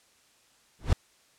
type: noise with exponential growth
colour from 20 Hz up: brown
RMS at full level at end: -18 dBFS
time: 0.79-0.93 s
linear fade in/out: 2 ms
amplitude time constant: 30 ms
effects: white hiss -63 dBFS RMS until 1.38 s + low-pass 9000 Hz 12 dB/octave